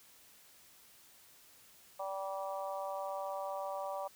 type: harmonic tone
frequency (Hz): 193.6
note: G3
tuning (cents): -21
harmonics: 3 / 4 / 5 / 6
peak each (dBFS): -40 / -42 / -44 / -46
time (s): 1.99-4.08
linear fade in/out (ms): 10
effects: white hiss -61 dBFS RMS until 4.15 s